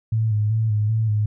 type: tone with vibrato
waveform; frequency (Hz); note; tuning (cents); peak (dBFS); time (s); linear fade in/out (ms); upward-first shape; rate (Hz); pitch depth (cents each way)
sine; 108.4; A2; -25; -17; 0.12-1.26; 5; square; 2.6; 43
effects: none